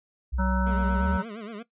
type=tone with pitch glide; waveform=sine; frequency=63.1 to 72.48 Hz; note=B1 to D2; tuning=+38 to -22 cents; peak=-25 dBFS; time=0.32-1.18 s; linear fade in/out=20 ms; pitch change=+240 cents; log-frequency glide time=0.99-1.06 s
type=harmonic tone; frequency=187.9 Hz; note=F#3; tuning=27 cents sharp; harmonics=1 / 3 / 5 / 7 / 8; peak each=-26 / -35 / -31 / -35 / -34 dBFS; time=0.38-1.23 s; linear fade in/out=20 ms
type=tone with vibrato; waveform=25% pulse; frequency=217.6 Hz; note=A3; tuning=19 cents flat; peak=-32 dBFS; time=0.66-1.63 s; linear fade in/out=10 ms; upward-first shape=sine; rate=8.6 Hz; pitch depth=130 cents each way
effects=noise-tail reverb RT60 0.1 s tail -17 dB re dry + resampled to 8000 Hz